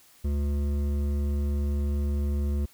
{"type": "tone with hard clipping", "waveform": "sine", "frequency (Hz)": 71.7, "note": "D2", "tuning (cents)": -41, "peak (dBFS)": -26, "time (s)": [0.24, 2.66], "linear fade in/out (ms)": 10, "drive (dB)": 11, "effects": ["white hiss -57 dBFS RMS until 2.73 s"]}